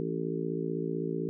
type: harmonic tone with a mistuned harmonic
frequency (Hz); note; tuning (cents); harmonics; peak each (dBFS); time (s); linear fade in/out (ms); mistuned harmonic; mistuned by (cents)
55.8; A1; +25; 3 / 4 / 5 / 6 / 7 / 8; -35 / -41 / -37 / -39 / -35 / -38; 0-1.29; 0; 3; -47
effects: none